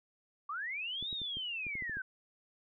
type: linear two-way sweep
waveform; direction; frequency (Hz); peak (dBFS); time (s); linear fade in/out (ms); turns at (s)
sine; up then down; 1108.7 to 3847 to 1491; -36; 0.49-2.02; 5; 1.11
type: clicks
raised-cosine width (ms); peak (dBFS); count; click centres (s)
3; -35; 9; 1.026 / 1.128 / 1.217 / 1.37 / 1.667 / 1.754 / 1.823 / 1.896 / 1.97
effects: none